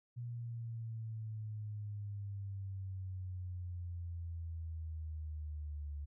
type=exponential sweep; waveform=sine; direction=down; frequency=120.6 to 72.2 Hz; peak=-40 dBFS; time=0.16-6.06 s; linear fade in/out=20 ms; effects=none